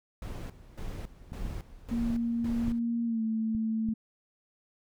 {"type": "noise with tremolo", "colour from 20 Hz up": "brown", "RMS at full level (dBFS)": -37, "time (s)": [0.22, 2.79], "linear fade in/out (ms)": 2, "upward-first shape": "square", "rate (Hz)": 1.8, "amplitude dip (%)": 80}
{"type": "clicks", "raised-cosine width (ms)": 5, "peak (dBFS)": -27, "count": 8, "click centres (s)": [1.321, 1.453, 1.51, 2.103, 2.444, 2.681, 3.549, 3.888]}
{"type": "tone with pitch glide", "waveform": "sine", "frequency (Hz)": [233.7, 221.7], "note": ["A#3", "A3"], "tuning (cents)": [5, 13], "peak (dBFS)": -27, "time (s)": [1.91, 3.94], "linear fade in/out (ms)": 10, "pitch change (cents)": -92, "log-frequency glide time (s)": [3.05, 3.22]}
{"effects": []}